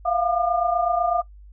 sine tone cluster, 680 / 708 / 1205 Hz, F5 / F5 / D6, -46 / +23 / +44 cents, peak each -24 / -22 / -26 dBFS, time 0.05-1.22 s, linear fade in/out 10 ms, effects noise-tail reverb RT60 0.1 s tail -19 dB re dry + added 50 Hz sine -42 dBFS peak until 1.52 s

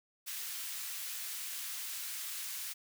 white high-pass noise, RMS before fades -41 dBFS, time 0.26-2.74 s, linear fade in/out 20 ms, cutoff 1600 Hz, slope 12 dB/octave, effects none

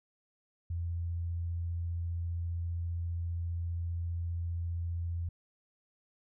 sine tone with vibrato, 85.2 Hz, F2, 42 cents flat, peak -32 dBFS, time 0.7-5.29 s, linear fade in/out 5 ms, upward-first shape sine, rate 15 Hz, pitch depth 8 cents each way, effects none

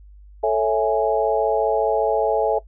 sine chord, A major seventh, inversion none, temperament equal, 440 / 554.4 / 659.3 / 830.6 Hz, A4 / C#5 / E5 / G#5, 0 / 0 / 0 / 0 cents, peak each -20 / -23 / -21 / -23 dBFS, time 0.43-2.59 s, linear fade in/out 10 ms, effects noise-tail reverb RT60 0.1 s tail -18 dB re dry + added 50 Hz sine -42 dBFS peak until 2.67 s

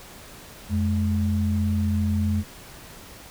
sine tone pair together, 88.9 / 211.6 Hz, F2 / G#3, +31 / +33 cents, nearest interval octave + minor third, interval 1502 cents, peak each -22 / -24 dBFS, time 0.69-2.44 s, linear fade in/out 50 ms, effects pink hiss -44 dBFS RMS until 3.3 s

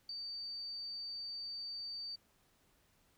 sine tone with ADSR envelope, 4606 Hz, D8, 34 cents flat, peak -38 dBFS, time 0.09-2.16 s, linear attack 4 ms, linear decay 7 ms, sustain -3 dB, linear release 10 ms, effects pink hiss -72 dBFS RMS until 3.17 s

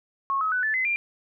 sine tone with pitch steps, 1094 / 1278.6 / 1494.4 / 1746.7 / 2041 / 2386 Hz, C#6 / D#6 / F#6 / A6 / C7 / D7, -23 / +47 / +17 / -13 / -44 / +27 cents, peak -22 dBFS, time 0.3-0.96 s, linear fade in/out 0 ms, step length 110 ms, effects none

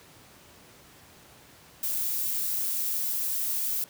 violet noise, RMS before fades -29 dBFS, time 1.83-3.84 s, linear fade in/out 2 ms, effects pink hiss -53 dBFS RMS until 3.89 s + high-pass 80 Hz 12 dB/octave

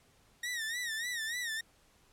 sawtooth tone with vibrato, 1864.7 Hz, A#6, in tune, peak -31 dBFS, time 0.43-1.61 s, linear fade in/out 5 ms, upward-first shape sine, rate 3.4 Hz, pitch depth 110 cents each way, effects pink hiss -66 dBFS RMS until 2.12 s + low-pass 12000 Hz 12 dB/octave

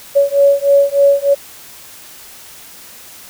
sine beating tone pair, 560 / 563.3 Hz, C#5 / C#5, +18 / +28 cents, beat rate 3.3 Hz, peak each -11 dBFS, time 0.15-1.35 s, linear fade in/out 20 ms, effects white hiss -37 dBFS RMS until 3.29 s

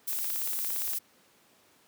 violet noise, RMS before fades -32 dBFS, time 0.07-0.99 s, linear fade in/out 10 ms
click train, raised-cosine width 0.2 ms, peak -23 dBFS, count 15, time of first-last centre 0.13-0.935 s, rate 17.4 Hz
effects pink hiss -62 dBFS RMS until 1.87 s + high-pass 200 Hz 12 dB/octave

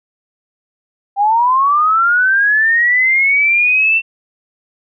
sine linear sweep, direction up, 784 to 2700 Hz, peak -9 dBFS, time 1.16-4.02 s, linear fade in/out 50 ms, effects none

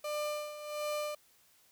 35% pulse tone with tremolo, 597 Hz, D5, 28 cents sharp, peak -31 dBFS, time 0.04-1.15 s, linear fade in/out 5 ms, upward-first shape sine, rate 1.4 Hz, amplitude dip 70%, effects white hiss -66 dBFS RMS until 1.71 s

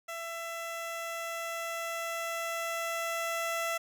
15% pulse tone with level ramp, 668 Hz, E5, 23 cents sharp, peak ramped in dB -31 to -24 dBFS, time 0.08-3.78 s, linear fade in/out 10 ms, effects none

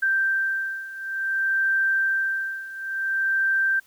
sine beating tone pair, 1568 / 1568.56 Hz, G6 / G6, 0 / +1 cents, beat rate 0.56 Hz, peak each -26 / -23 dBFS, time 0.02-3.8 s, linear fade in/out 10 ms, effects white hiss -58 dBFS RMS until 3.86 s

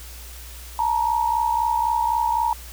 sine tone pair together, 880 / 943.9 Hz, A5 / A#5, 0 / +21 cents, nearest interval minor second, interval 121 cents, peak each -23 / -20 dBFS, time 0.79-2.53 s, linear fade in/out 2 ms, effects added 60 Hz sine -38 dBFS peak until 2.72 s + white hiss -42 dBFS RMS until 2.72 s

